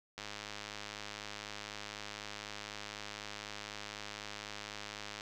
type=click train; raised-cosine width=0.2 ms; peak=-25 dBFS; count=524; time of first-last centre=0.18-5.209 s; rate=104 Hz; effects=none